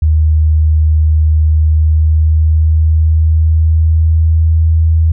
sine tone with pitch glide, 77.78 to 80.57 Hz, D#2 to E2, 0 to -39 cents, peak -6 dBFS, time 0.02-5.12 s, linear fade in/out 5 ms, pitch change +61 cents, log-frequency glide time 1.55-4.6 s, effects none

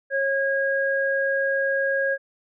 sine tone pair together, 546.3 / 1637 Hz, C#5 / G#6, -25 / -25 cents, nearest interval octave + perfect fifth, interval 1900 cents, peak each -23 dBFS, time 0.1-2.18 s, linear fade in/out 50 ms, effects none

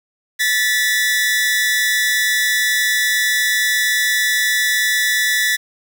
sawtooth tone pair together, 1748.7 / 1957 Hz, A6 / B6, -11 / -16 cents, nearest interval major second, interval 195 cents, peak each -14 dBFS, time 0.39-5.57 s, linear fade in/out 20 ms, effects 7-bit

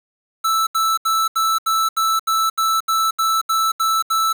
square tone bursts, 1318.5 Hz, E6, in tune, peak -16 dBFS, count 13, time 0.44-4.33 s, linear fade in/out 10 ms, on 230 ms, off 75 ms, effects 7-bit

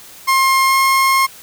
30% pulse tone with pitch glide, 1065 to 1071.8 Hz, C6 to C6, +30 to +41 cents, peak -8 dBFS, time 0.27-1.27 s, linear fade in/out 20 ms, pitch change +11 cents, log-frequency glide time 0.67-0.74 s, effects white hiss -39 dBFS RMS until 1.42 s

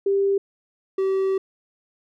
sine / triangle tone pair in turn, 395.2 / 384.4 Hz, G4 / G4, +14 / -34 cents, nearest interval unison, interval 48 cents, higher first, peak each -17 dBFS, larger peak neither, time 0.06-0.38 / 0.98-1.38 s, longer second, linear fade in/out 5 ms, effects none

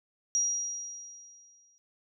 sine tone with exponential decay, 5730 Hz, F8, 44 cents sharp, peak -23 dBFS, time 0.35-1.78 s, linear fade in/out 0 ms, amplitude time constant 310 ms, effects none

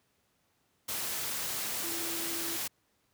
sine tone in noise, 334.4 Hz, E4, 25 cents sharp, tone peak -41 dBFS, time 1.83-2.57 s, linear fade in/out 10 ms, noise white, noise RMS -35 dBFS, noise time 0.88-2.68 s, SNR -9 dB, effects pink hiss -73 dBFS RMS until 3.13 s + high-pass 80 Hz 12 dB/octave

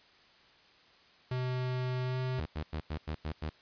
square tone with pitch glide, 127 to 128.48 Hz, B2 to C3, +49 to -31 cents, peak -32 dBFS, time 1.31-2.4 s, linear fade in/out 5 ms, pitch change +20 cents, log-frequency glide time 2.03-2.19 s
sawtooth tone bursts, 77.6 Hz, D#2, 4 cents flat, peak -30 dBFS, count 7, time 2.38-3.498 s, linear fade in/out 10 ms, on 80 ms, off 93 ms
effects white hiss -61 dBFS RMS until 3.61 s + resampled to 11025 Hz

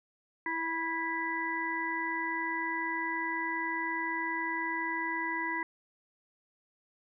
harmonic tone with a mistuned harmonic, 329.6 Hz, E4, in tune, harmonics 1 / 3 / 5 / 6, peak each -39 / -35 / -40 / -34 dBFS, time 0.46-5.63 s, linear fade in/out 2 ms, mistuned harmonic 3, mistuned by -20 cents, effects none

